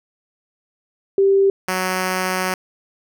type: tone pair in turn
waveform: sine / 5% pulse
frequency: 392 / 185.42 Hz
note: G4 / F#3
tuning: 0 / +4 cents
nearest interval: octave + minor second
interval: 1296 cents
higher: first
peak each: -11 / -8 dBFS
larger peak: second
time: 1.18-1.5 / 1.68-2.54 s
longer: second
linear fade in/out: 2 ms
effects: none